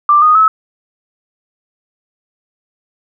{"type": "tone with pitch steps", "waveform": "sine", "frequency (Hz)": [1181, 1236.9, 1295.4], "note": ["D6", "D#6", "E6"], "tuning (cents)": [9, -11, -31], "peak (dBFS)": -5, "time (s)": [0.09, 0.48], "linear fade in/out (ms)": 2, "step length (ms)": 130, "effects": []}